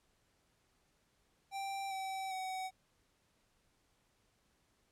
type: tone with pitch steps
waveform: square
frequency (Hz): 784 / 768.3 / 752.9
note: G5 / G5 / F#5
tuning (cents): 0 / -35 / +30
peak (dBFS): -39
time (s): 1.51-2.71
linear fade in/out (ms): 50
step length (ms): 400
effects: pink hiss -75 dBFS RMS until 4.91 s + low-pass 11000 Hz 12 dB/octave